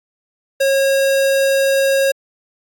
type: tone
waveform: square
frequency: 544 Hz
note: C#5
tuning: 33 cents flat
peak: -13 dBFS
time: 0.6-2.12 s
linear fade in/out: 10 ms
effects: AAC 64 kbps